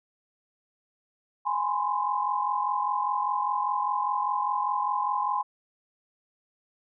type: tone cluster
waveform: sine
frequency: 831 / 1006 / 1051 Hz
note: G#5 / B5 / C6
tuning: +1 / +32 / +7 cents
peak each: -29 dBFS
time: 1.45-5.43 s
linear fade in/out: 20 ms
effects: none